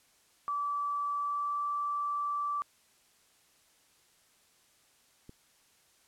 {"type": "tone with pitch glide", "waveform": "sine", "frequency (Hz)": [1156, 1163.4], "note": ["D6", "D6"], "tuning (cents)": [-28, -17], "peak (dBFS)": -30, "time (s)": [0.48, 2.62], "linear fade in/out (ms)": 0, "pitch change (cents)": 11, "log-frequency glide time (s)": [1.16, 1.63]}
{"type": "click", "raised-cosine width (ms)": 3, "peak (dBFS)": -35, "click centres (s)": 5.294}
{"effects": ["white hiss -66 dBFS RMS until 6.07 s", "low-pass 11000 Hz 12 dB/octave"]}